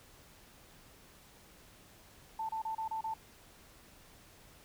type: tone bursts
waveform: sine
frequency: 886 Hz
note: A5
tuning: 12 cents sharp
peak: -34 dBFS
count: 6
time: 2.39-3.14 s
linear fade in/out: 5 ms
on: 100 ms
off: 30 ms
effects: pink hiss -59 dBFS RMS until 4.64 s